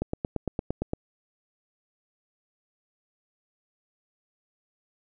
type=click train; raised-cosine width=2 ms; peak=-14 dBFS; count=9; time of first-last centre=0.02-0.934 s; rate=8.75 Hz; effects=none